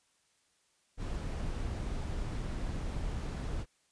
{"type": "noise", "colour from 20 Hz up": "brown", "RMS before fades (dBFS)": -36, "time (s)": [0.97, 3.66], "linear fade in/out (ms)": 50, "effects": ["white hiss -72 dBFS RMS until 3.91 s", "resampled to 22050 Hz"]}